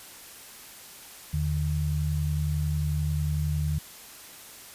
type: tone pair together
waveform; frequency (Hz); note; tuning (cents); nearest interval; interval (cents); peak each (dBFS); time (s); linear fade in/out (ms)
sine; 79.43 / 150.5; D#2 / D3; +36 / +43; major seventh; 1107; -27; 1.33-3.79; 10
effects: white hiss -46 dBFS RMS until 4.74 s + resampled to 32000 Hz